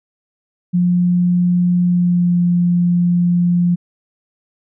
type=tone with pitch glide; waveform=sine; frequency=177.3 to 175.16 Hz; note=F3 to F3; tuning=+26 to +5 cents; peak=-11 dBFS; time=0.73-3.76 s; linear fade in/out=20 ms; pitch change=-21 cents; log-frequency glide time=1.83-2.4 s; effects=none